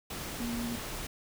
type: tone in noise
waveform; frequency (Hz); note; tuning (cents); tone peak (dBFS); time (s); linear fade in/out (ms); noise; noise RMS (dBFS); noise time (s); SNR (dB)
sine; 235.8; A#3; +20; -33; 0.4-0.76; 5; pink; -39; 0.1-1.07; +3
effects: none